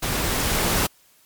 pink noise with level ramp, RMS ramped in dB -25 to -20 dBFS, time 0.02-0.87 s, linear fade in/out 10 ms, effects white hiss -57 dBFS RMS until 1.25 s + MP3 96 kbps

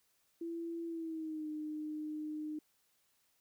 sine tone with pitch glide, 335.1 to 305.5 Hz, E4 to D#4, +29 to -32 cents, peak -38 dBFS, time 0.41-2.59 s, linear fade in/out 5 ms, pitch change -161 cents, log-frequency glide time 0.86-1.48 s, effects white hiss -75 dBFS RMS until 3.4 s

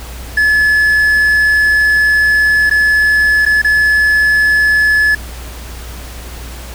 triangle tone with dropouts, 1716 Hz, A6, 44 cents flat, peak -6 dBFS, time 0.37-5.15 s, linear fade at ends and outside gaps 5 ms, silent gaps 2.697-2.71 / 3.453-3.462 / 3.618-3.645 s, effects added 60 Hz sine -27 dBFS peak until 6.74 s + pink hiss -32 dBFS RMS until 6.74 s

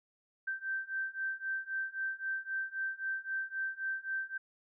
sine beating tone pair, 1558 / 1561.8 Hz, G6 / G6, -11 / -7 cents, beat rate 3.8 Hz, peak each -38 / -37 dBFS, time 0.47-4.38 s, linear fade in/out 10 ms, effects none

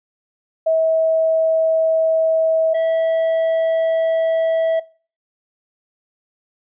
sine / triangle tone pair in turn, 645 / 651.7 Hz, E5 / E5, -38 / -20 cents, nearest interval unison, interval 18 cents, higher second, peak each -13 dBFS, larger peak neither, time 0.66-2.74 / 2.74-4.8 s, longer first, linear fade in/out 10 ms, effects noise-tail reverb RT60 0.4 s tail -21 dB re dry + resampled to 8000 Hz

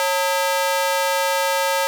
sawtooth ring-modulated tone, 725 Hz, F#5, 35 cents flat, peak -11 dBFS, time 0-1.87 s, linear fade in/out 0 ms, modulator 179 Hz, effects none

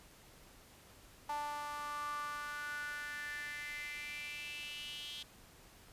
sawtooth tone with high-pass filter sweep, 293.7 Hz, D4, in tune, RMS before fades -43 dBFS, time 1.29-5.23 s, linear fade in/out 5 ms, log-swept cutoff 890 to 3300 Hz, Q 6.8, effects pink hiss -60 dBFS RMS until 5.92 s + resampled to 32000 Hz

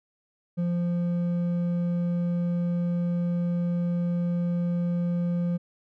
sine tone with hard clipping, 173.9 Hz, F3, 7 cents flat, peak -25 dBFS, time 0.57-5.58 s, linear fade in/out 20 ms, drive 5 dB, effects none

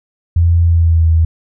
sine tone with pitch glide, 84.8 to 81.35 Hz, E2 to E2, +50 to -22 cents, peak -7 dBFS, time 0.36-1.25 s, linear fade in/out 5 ms, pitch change -72 cents, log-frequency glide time 0.64-1.07 s, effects none

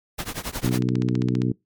pink noise with tremolo, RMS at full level -27 dBFS, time 0.18-0.79 s, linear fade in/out 10 ms, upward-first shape triangle, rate 11 Hz, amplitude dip 100%
harmonic tone, 62.1 Hz, B1, 10 cents sharp, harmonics 2 / 3 / 4 / 5 / 6 / 7, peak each -23 / -26 / -26 / -28 / -33 / -36 dBFS, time 0.63-1.52 s, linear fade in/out 5 ms
click train, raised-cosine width 0.2 ms, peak -17 dBFS, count 12, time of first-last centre 0.69-1.418 s, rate 15.1 Hz
effects noise-tail reverb RT60 0.2 s tail -25 dB re dry + MP3 96 kbps

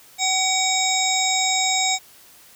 harmonic tone, 756 Hz, F#5, 37 cents sharp, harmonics 1 / 3 / 5 / 7 / 9 / 10, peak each -24 / -25 / -24 / -29 / -28 / -24 dBFS, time 0.18-1.99 s, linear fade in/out 50 ms, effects white hiss -49 dBFS RMS until 2.55 s

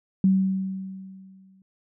sine tone with exponential decay, 190.7 Hz, G3, 47 cents flat, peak -14 dBFS, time 0.24-1.62 s, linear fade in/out 2 ms, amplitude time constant 300 ms, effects none

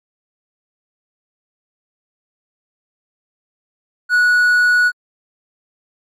triangle tone, 1466 Hz, F#6, 16 cents flat, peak -8 dBFS, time 4.09-4.92 s, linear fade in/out 50 ms, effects MP3 64 kbps

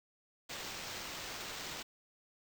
blue noise with sample-and-hold, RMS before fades -44 dBFS, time 0.49-1.83 s, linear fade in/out 10 ms, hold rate 11025 Hz, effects none

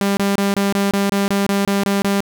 sawtooth tone bursts, 199 Hz, G3, 26 cents sharp, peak -11 dBFS, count 12, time 0.01-2.205 s, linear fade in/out 0 ms, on 160 ms, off 25 ms, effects none

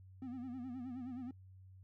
triangle tone with vibrato, 251.7 Hz, B3, 33 cents sharp, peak -40 dBFS, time 0.22-1.31 s, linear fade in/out 2 ms, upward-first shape sine, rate 9.5 Hz, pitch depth 100 cents each way, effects noise-tail reverb RT60 0.1 s tail -21 dB re dry + added 94 Hz sine -55 dBFS peak until 1.83 s

